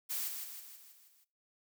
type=noise with echo; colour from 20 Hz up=blue; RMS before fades=-37 dBFS; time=0.09-0.29 s; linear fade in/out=20 ms; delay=160 ms; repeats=6; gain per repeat=-5 dB; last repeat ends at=1.25 s; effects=noise-tail reverb RT60 0.3 s tail -19 dB re dry

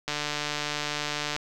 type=click train; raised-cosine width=0.2 ms; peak=-12 dBFS; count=191; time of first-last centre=0.08-1.364 s; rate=148 Hz; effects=none

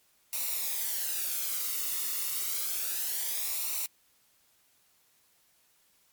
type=noise with flanger; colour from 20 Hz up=blue; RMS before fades=-32 dBFS; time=0.33-3.86 s; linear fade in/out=0 ms; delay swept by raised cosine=0.61 to 1.26 ms; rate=0.29 Hz; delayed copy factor=-0.6; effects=white hiss -67 dBFS RMS until 6.12 s + MP3 96 kbps

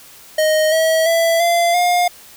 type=tone with pitch steps; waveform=square; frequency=622.3 / 643.1 / 664.7 / 686.9 / 709.9 Hz; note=D#5 / E5 / E5 / F5 / F5; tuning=0 / -43 / +14 / -29 / +28 cents; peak=-13 dBFS; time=0.38-2.08 s; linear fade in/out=5 ms; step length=340 ms; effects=white hiss -42 dBFS RMS until 2.36 s

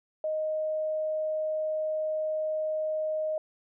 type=tone; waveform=sine; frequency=622.3 Hz; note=D#5; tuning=in tune; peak=-27 dBFS; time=0.24-3.38 s; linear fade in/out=2 ms; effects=none

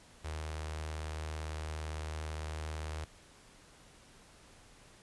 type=tone with notch filter; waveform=sawtooth; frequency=77.78 Hz; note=D#2; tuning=in tune; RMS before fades=-40 dBFS; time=0.24-3.05 s; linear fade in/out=10 ms; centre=210 Hz; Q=0.58; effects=pink hiss -59 dBFS RMS until 5.02 s + resampled to 24000 Hz

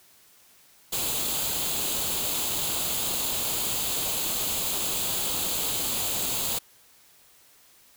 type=noise with comb filter; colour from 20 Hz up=white; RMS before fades=-28 dBFS; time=0.92-6.59 s; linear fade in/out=10 ms; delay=0.27 ms; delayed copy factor=+0.6; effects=white hiss -57 dBFS RMS until 7.96 s

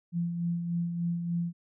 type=tone with tremolo; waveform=sine; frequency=171.3 Hz; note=F3; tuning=33 cents flat; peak=-26 dBFS; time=0.12-1.53 s; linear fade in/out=50 ms; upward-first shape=sine; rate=3.4 Hz; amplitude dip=45%; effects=none

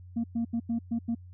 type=tone bursts at uneven times; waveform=sine; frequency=231.9 Hz; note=A#3; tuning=9 cents flat; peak=-24 dBFS; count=6; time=0.16-0.24 / 0.35-0.45 / 0.53-0.6 / 0.69-0.79 / 0.91-0.99 / 1.08-1.15 s; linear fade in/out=10 ms; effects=tanh soft clip ceiling -24 dBFS + added 90 Hz sine -45 dBFS peak until 1.33 s

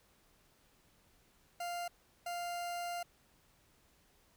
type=tone bursts at uneven times; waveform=40% pulse; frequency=698 Hz; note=F5; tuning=1 cent flat; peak=-37 dBFS; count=2; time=1.6-1.88 / 2.26-3.03 s; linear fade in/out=5 ms; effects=pink hiss -69 dBFS RMS until 4.36 s

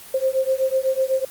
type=beating tone pair; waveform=sine; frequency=523.3 / 531.3 Hz; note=C5 / C5; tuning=0 / +26 cents; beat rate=8 Hz; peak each=-21 dBFS; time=0.14-1.25 s; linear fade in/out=5 ms; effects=white hiss -41 dBFS RMS until 1.3 s + Opus 24 kbps

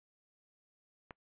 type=click; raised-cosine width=0.5 ms; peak=-30 dBFS; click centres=1.108 s; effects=noise-tail reverb RT60 0.1 s tail -24 dB re dry + resampled to 8000 Hz

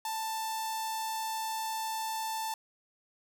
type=tone with notch filter; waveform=sawtooth; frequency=886 Hz; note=A5; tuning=12 cents sharp; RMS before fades=-35 dBFS; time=0.05-2.54 s; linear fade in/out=2 ms; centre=2100 Hz; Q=0.93; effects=10-bit

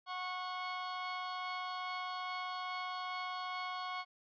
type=tone pair together; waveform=sawtooth; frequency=732.8 / 1098 Hz; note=F#5 / C#6; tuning=-17 / -17 cents; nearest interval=perfect fifth; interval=700 cents; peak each=-39 / -36 dBFS; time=0.06-4.05 s; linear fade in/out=50 ms; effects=resampled to 11025 Hz

